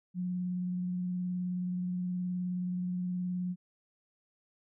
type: tone with vibrato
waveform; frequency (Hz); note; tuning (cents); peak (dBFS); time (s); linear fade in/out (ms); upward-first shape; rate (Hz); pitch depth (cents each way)
sine; 180.2; F#3; -45; -31; 0.14-3.56; 50; square; 19; 13
effects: none